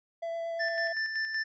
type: tone with vibrato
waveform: triangle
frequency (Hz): 668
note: E5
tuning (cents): +23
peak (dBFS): -30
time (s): 0.22-0.93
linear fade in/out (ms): 10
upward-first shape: sine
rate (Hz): 8.7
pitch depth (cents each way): 8
type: tone with tremolo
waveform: square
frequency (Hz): 1769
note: A6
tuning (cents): +9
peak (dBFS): -29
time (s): 0.59-1.44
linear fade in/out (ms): 20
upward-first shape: square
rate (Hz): 5.3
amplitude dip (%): 45
effects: resampled to 16000 Hz